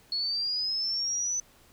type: linear sweep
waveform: sine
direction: up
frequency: 4337 to 6040 Hz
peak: -27 dBFS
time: 0.12-1.4 s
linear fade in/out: 2 ms
effects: pink hiss -59 dBFS RMS until 1.72 s